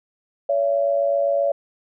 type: tone pair together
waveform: sine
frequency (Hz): 565.4 / 673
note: C#5 / E5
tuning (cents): +34 / +36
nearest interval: minor third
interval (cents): 302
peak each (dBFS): -18 / -23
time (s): 0.49-1.52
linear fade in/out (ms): 5
effects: none